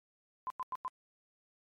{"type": "tone bursts", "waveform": "sine", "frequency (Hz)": 1021, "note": "C6", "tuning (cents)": -43, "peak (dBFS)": -34, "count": 4, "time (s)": [0.47, 0.88], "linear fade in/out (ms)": 0, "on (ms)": 32, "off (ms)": 94, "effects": ["MP3 64 kbps"]}